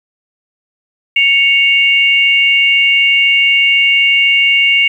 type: tone pair together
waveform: sine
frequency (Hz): 2217 / 2793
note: C#7 / F7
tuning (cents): 0 / -1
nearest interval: major third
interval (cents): 399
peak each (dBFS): -10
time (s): 1.16-4.88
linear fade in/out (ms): 5
effects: 7-bit